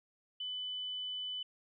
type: tone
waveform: sine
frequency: 3000 Hz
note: F#7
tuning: 23 cents sharp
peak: -37 dBFS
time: 0.4-1.43 s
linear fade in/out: 5 ms
effects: none